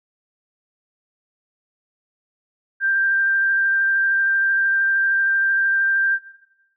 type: tone with vibrato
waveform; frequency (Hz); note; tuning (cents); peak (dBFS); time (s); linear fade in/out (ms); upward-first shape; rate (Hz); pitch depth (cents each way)
sine; 1581; G6; +14; -16; 2.8-6.19; 50; sine; 13; 10
effects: noise-tail reverb RT60 0.9 s tail -17 dB re dry